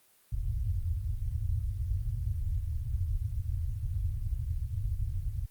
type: low-pass noise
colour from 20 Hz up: white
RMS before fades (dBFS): -32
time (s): 0.32-5.46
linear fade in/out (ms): 10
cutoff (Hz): 110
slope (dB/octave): 48
effects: white hiss -64 dBFS RMS until 5.5 s + Opus 32 kbps